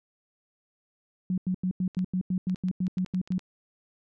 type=tone bursts; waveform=sine; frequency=183.9 Hz; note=F#3; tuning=10 cents flat; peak=-24 dBFS; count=13; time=1.3-3.382 s; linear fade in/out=2 ms; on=78 ms; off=89 ms
type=clicks; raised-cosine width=0.2 ms; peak=-30 dBFS; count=12; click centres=1.948 / 1.991 / 2.497 / 2.559 / 2.685 / 2.868 / 2.983 / 3.062 / 3.146 / 3.275 / 3.321 / 3.393 s
effects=none